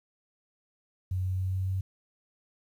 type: tone with pitch steps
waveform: sine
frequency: 92.5 / 93.04 / 93.57 / 94.12 / 94.66 Hz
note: F#2 / F#2 / F#2 / F#2 / F#2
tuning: 0 / +10 / +20 / +30 / +40 cents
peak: -27 dBFS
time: 1.11-1.81 s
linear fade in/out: 5 ms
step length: 140 ms
effects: 10-bit